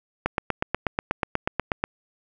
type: click train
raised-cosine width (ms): 0.5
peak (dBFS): -7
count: 14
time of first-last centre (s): 0.26-1.84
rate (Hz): 8.23
effects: none